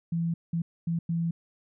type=tone bursts at uneven times; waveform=sine; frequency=167.5 Hz; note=E3; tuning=28 cents sharp; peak=-25 dBFS; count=4; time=0.12-0.34 / 0.53-0.62 / 0.87-0.99 / 1.09-1.31 s; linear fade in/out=5 ms; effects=none